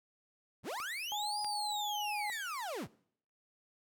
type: linear two-way sweep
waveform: 35% pulse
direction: up then down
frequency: 54.2 to 4978 to 54.2 Hz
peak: -36 dBFS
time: 0.63-2.88 s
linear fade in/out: 50 ms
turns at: 1.4 s
type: clicks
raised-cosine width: 0.2 ms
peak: -28 dBFS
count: 2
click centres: 0.801 / 1.446 s
type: tone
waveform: sine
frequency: 834 Hz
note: G#5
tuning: 7 cents sharp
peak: -36 dBFS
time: 1.12-2.3 s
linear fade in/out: 0 ms
type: tone with exponential decay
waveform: 15% pulse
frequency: 2268 Hz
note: C#7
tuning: 39 cents sharp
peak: -36 dBFS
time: 2.32-2.64 s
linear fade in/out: 5 ms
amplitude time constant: 69 ms
effects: noise-tail reverb RT60 0.6 s tail -21 dB re dry